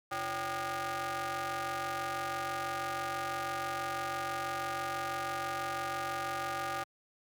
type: ring-modulated tone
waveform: sawtooth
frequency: 217.1 Hz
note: A3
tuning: 23 cents flat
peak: -27 dBFS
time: 0.11-6.84 s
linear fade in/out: 10 ms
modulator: 1000 Hz
effects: high-pass 100 Hz 12 dB/octave